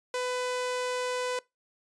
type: tone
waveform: sawtooth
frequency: 500 Hz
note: B4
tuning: 21 cents sharp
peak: -25 dBFS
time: 0.14-1.39 s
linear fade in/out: 2 ms
effects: noise-tail reverb RT60 0.2 s tail -22 dB re dry + resampled to 22050 Hz